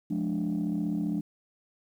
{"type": "chord", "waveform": "sine", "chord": "D diminished", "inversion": "first", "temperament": "just", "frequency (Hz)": [176.2, 211.4, 293.7], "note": ["F3", "Ab3", "D4"], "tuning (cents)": [16, 31, 0], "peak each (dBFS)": -30, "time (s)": [0.1, 1.21], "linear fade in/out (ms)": 10, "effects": ["tanh soft clip ceiling -22 dBFS", "10-bit"]}